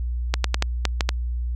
clicks, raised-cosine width 0.2 ms, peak -3 dBFS, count 7, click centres 0.34 / 0.443 / 0.544 / 0.624 / 0.853 / 1.008 / 1.091 s, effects added 60 Hz sine -23 dBFS peak until 1.55 s

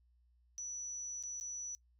sine tone with dropouts, 5920 Hz, F#8, in tune, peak -40 dBFS, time 0.58-1.75 s, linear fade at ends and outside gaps 0 ms, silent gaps 1.227-1.236 / 1.4-1.41 s, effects noise-tail reverb RT60 0.1 s tail -22 dB re dry + added 60 Hz sine -67 dBFS peak until 1.99 s

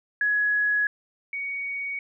sine tone pair in turn, 1679 / 2241 Hz, G#6 / C#7, +18 / +18 cents, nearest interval perfect fourth, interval 500 cents, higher second, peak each -20 / -28 dBFS, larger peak first, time 0.21-0.87 / 1.33-1.99 s, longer neither, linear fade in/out 2 ms, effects none

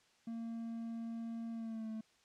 triangle tone with pitch glide, 229.2 to 219.9 Hz, A#3 to A3, -29 to -1 cents, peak -38 dBFS, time 0.27-2.01 s, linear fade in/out 5 ms, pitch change -72 cents, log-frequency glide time 1.52-1.89 s, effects white hiss -70 dBFS RMS until 2.24 s + low-pass 6000 Hz 12 dB/octave

